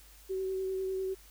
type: tone with vibrato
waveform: sine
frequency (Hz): 379.5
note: F#4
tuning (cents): +44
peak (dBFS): -31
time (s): 0.29-1.15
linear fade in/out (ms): 20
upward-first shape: triangle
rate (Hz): 10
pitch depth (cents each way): 18
effects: added 50 Hz sine -56 dBFS peak until 1.3 s + white hiss -58 dBFS RMS until 1.3 s